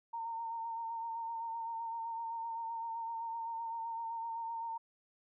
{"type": "tone with vibrato", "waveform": "sine", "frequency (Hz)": 916, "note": "A#5", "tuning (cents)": -31, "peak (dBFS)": -37, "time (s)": [0.13, 4.78], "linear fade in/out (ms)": 10, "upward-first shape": "sine", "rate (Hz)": 7.8, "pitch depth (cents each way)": 27, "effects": []}